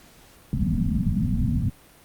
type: low-pass noise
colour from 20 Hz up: white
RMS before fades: -23 dBFS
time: 0.53-1.7 s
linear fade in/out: 2 ms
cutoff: 250 Hz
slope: 96 dB/octave
effects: pink hiss -52 dBFS RMS until 2.04 s + Opus 48 kbps